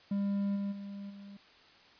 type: tone with level steps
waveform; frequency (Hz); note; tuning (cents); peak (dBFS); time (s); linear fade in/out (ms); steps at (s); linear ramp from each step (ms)
triangle; 200; G3; +35; -27 / -30 / -38 / -44; 0.11-1.37; 5; 0.55 / 0.71 / 1.09; 20
effects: white hiss -59 dBFS RMS until 1.99 s + resampled to 11025 Hz